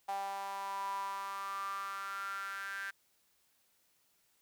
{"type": "tone with high-pass filter sweep", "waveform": "sawtooth", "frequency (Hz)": 196.8, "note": "G3", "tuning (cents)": 7, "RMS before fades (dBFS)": -40, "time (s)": [0.08, 2.91], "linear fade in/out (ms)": 10, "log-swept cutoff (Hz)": [800, 1600], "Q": 9.4, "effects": ["white hiss -73 dBFS RMS until 4.41 s"]}